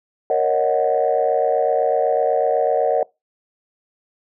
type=chord; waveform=sine; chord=D# minor seventh; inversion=second; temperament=equal; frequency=466.2 / 554.4 / 622.3 / 740 Hz; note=A#4 / C#5 / D#5 / F#5; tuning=0 / 0 / 0 / 0 cents; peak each=-20 dBFS; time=0.3-3.03 s; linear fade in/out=2 ms; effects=noise-tail reverb RT60 0.2 s tail -23 dB re dry + tanh soft clip ceiling -7 dBFS